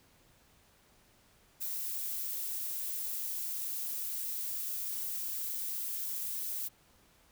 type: noise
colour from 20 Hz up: violet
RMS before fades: -37 dBFS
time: 1.6-6.69 s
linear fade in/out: 20 ms
effects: pink hiss -65 dBFS RMS until 7.31 s